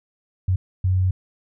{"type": "tone bursts at uneven times", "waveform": "sine", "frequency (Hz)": 92.8, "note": "F#2", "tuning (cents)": 6, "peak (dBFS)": -16, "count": 2, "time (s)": [[0.48, 0.56], [0.84, 1.11]], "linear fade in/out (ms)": 5, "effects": []}